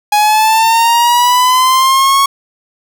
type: linear sweep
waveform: 45% pulse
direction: up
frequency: 830.6 to 1108.7 Hz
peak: -7 dBFS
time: 0.12-2.26 s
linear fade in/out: 5 ms
effects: none